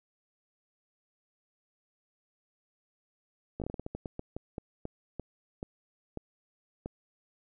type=slowing click train; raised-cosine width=2 ms; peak=-23 dBFS; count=18; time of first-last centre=3.6-6.859 s; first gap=17 ms; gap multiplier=1.26; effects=none